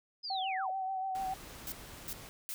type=linear sweep; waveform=sine; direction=down; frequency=5100 to 477.5 Hz; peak=-37 dBFS; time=0.23-0.71 s; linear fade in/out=20 ms
type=tone with vibrato; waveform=sine; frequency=762 Hz; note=G5; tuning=49 cents flat; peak=-33 dBFS; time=0.3-1.34 s; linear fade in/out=5 ms; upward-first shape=sine; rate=6.9 Hz; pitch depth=29 cents each way
type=noise; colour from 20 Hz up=pink; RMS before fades=-49 dBFS; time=1.15-2.29 s; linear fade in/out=0 ms
type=noise bursts; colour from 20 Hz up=blue; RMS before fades=-40 dBFS; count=3; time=1.67-2.54 s; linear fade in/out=0 ms; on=50 ms; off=360 ms
effects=none